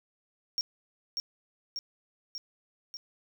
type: tone with echo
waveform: triangle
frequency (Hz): 5550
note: F8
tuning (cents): -12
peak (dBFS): -26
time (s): 0.58-0.61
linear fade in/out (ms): 0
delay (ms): 590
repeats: 4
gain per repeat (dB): -3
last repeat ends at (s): 2.97
effects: none